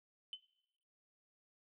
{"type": "tone with exponential decay", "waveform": "sine", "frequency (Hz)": 3042, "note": "F#7", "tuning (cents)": 47, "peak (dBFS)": -37, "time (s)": [0.33, 0.41], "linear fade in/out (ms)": 1, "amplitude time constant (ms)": 16, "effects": ["noise-tail reverb RT60 0.9 s tail -20 dB re dry", "tanh soft clip ceiling -35 dBFS"]}